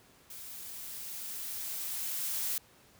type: noise with level ramp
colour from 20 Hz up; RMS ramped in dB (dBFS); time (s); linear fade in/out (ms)
blue; -46 to -33; 0.3-2.58; 2
effects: pink hiss -61 dBFS RMS until 2.99 s + high-pass 60 Hz 12 dB/octave